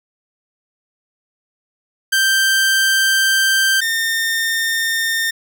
sawtooth tone pair in turn, 1568 / 1819 Hz, G6 / A#6, 0 / -43 cents, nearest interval minor third, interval 257 cents, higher second, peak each -9 / -13 dBFS, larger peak first, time 2.12-3.81 / 3.81-5.31 s, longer first, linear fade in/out 10 ms, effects none

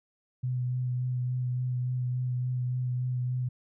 sine tone with vibrato, 125.5 Hz, B2, 28 cents sharp, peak -27 dBFS, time 0.43-3.49 s, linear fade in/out 10 ms, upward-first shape sine, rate 3.5 Hz, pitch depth 16 cents each way, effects none

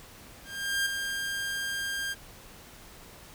sawtooth tone with ADSR envelope, 1601 Hz, G6, 36 cents sharp, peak -21 dBFS, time 0.44-2.15 s, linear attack 420 ms, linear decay 7 ms, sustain -6 dB, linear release 32 ms, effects pink hiss -50 dBFS RMS until 3.34 s

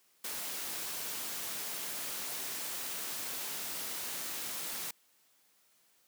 white noise, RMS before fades -39 dBFS, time 0.24-4.91 s, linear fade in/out 5 ms, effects white hiss -69 dBFS RMS until 6.07 s + high-pass 150 Hz 12 dB/octave

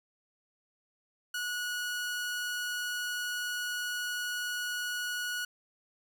sawtooth tone, 1461 Hz, F#6, 22 cents flat, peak -29 dBFS, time 1.34-5.45 s, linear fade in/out 5 ms, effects none

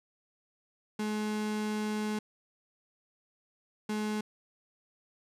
35% pulse tone bursts at uneven times, 212.7 Hz, G#3, 42 cents sharp, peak -29 dBFS, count 2, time 0.99-2.19 / 3.89-4.21 s, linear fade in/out 5 ms, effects low-pass 11000 Hz 12 dB/octave

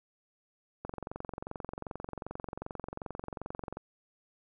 click train, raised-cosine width 1 ms, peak -24 dBFS, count 67, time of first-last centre 0.85-3.77 s, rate 22.6 Hz, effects none

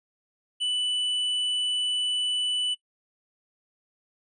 sine tone with tanh clipping, 2980 Hz, F#7, 12 cents sharp, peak -26 dBFS, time 0.6-2.75 s, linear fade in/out 20 ms, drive 8 dB, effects noise-tail reverb RT60 0.1 s tail -21 dB re dry + resampled to 24000 Hz

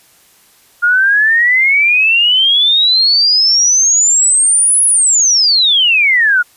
sine exponential two-way sweep, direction up then down, 1406 to 10548 to 1406 Hz, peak -7 dBFS, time 0.82-6.43 s, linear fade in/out 20 ms, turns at 4.85 s, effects white hiss -48 dBFS RMS until 6.56 s + resampled to 32000 Hz

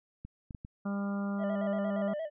clicks, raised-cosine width 5 ms, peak -30 dBFS, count 4, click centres 0.25 / 0.508 / 0.548 / 0.649 s
harmonic tone, 200 Hz, G3, 35 cents sharp, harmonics 1 / 2 / 3 / 4 / 5 / 6 / 7, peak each -31 / -47 / -43 / -48 / -51 / -46 / -47 dBFS, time 0.85-2.14 s, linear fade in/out 10 ms
triangle tone with vibrato, 622.3 Hz, D#5, in tune, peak -31 dBFS, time 1.38-2.3 s, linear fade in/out 50 ms, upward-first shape square, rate 8.6 Hz, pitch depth 72 cents each way
effects resampled to 8000 Hz

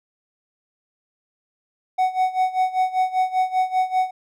triangle tone with tremolo, 745 Hz, F#5, 12 cents sharp, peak -13 dBFS, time 1.98-4.11 s, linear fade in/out 10 ms, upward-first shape sine, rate 5.1 Hz, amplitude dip 85%, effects none

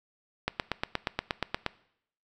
click train, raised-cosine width 0.3 ms, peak -11 dBFS, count 11, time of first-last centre 0.48-1.663 s, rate 8.45 Hz, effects noise-tail reverb RT60 0.7 s tail -20 dB re dry

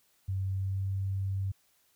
sine tone with pitch glide, 95.8 to 96.86 Hz, G2 to G2, -39 to -20 cents, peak -29 dBFS, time 0.28-1.52 s, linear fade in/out 10 ms, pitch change +19 cents, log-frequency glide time 0.5-0.88 s, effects white hiss -69 dBFS RMS until 1.95 s

